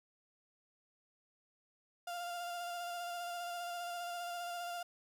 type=tone with vibrato; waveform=35% pulse; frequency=698.5 Hz; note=F5; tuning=in tune; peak=-38 dBFS; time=2.07-4.83 s; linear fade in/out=5 ms; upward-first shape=square; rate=15 Hz; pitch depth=16 cents each way; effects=none